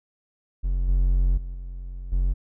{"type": "tone with level steps", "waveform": "triangle", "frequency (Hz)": 44.77, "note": "F1", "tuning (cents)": 44, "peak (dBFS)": [-19, -15, -28, -30, -17], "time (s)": [0.63, 2.34], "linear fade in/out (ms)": 20, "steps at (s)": [0.88, 1.37, 1.54, 2.12], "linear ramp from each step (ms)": 5, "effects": []}